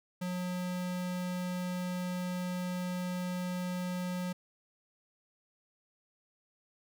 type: tone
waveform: square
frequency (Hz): 180.5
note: F#3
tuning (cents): -43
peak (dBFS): -34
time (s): 0.21-4.33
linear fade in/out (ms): 10
effects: none